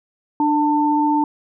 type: tone pair together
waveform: sine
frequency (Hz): 297.2 / 893.2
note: D4 / A5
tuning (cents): +21 / +26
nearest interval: octave + perfect fifth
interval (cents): 1905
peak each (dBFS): -17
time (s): 0.4-1.24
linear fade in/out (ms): 2
effects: none